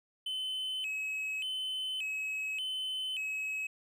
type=tone with vibrato; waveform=triangle; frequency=2794 Hz; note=F7; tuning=in tune; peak=-32 dBFS; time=0.26-3.67 s; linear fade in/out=5 ms; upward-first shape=square; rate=0.86 Hz; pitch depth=150 cents each way; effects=none